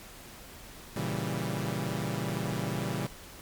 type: chord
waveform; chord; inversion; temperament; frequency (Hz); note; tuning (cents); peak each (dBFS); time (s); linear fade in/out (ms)
sawtooth; A# diminished seventh; none; equal; 116.54 / 138.59 / 164.81 / 196; A#2 / C#3 / E3 / G3; 0 / 0 / 0 / 0; -32; 0.96-3.07; 5
effects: pink hiss -48 dBFS RMS until 3.41 s + MP3 96 kbps